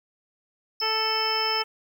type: tone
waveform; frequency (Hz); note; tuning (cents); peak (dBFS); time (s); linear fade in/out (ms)
triangle; 5250; E8; -8; -25; 0.8-1.62; 2
type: harmonic tone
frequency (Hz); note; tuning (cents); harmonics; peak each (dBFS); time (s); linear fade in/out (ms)
440; A4; 0; 1 / 2 / 3 / 4 / 5 / 6 / 7; -32 / -30 / -31 / -37 / -34 / -35 / -33; 0.81-1.64; 20
effects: 9-bit